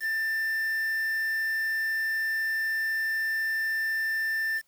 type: tone with quantisation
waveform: triangle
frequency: 1782 Hz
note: A6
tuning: 22 cents sharp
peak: -24 dBFS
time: 0-4.62 s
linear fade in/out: 50 ms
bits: 7
effects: white hiss -69 dBFS RMS until 4.67 s